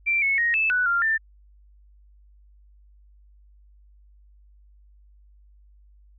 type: tone with pitch steps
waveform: sine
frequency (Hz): 2352 / 2197 / 1873 / 2625 / 1483 / 1391 / 1784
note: D7 / C#7 / A#6 / E7 / F#6 / F6 / A6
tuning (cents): +2 / -16 / +8 / -8 / +4 / -7 / +23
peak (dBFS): -19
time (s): 0.06-1.18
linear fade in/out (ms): 20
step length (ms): 160
effects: added 50 Hz sine -51 dBFS peak until 6.18 s